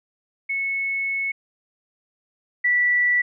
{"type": "tone pair in turn", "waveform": "sine", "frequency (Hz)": [2200, 1960], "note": ["C#7", "B6"], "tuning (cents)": [-14, -14], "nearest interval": "major second", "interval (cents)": 200, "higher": "first", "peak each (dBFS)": [-22, -16], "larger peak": "second", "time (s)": [[0.49, 1.32], [2.64, 3.22]], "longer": "first", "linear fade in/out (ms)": 10, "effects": []}